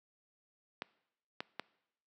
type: clicks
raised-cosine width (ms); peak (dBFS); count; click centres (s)
0.3; -21; 3; 0.821 / 1.405 / 1.596
effects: noise-tail reverb RT60 0.8 s tail -22 dB re dry + high-pass 200 Hz 12 dB/octave